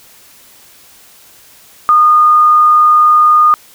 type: tone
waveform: sine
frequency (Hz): 1224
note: D#6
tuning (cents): -29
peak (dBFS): -4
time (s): 1.89-3.54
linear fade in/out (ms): 0
effects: white hiss -42 dBFS RMS until 3.74 s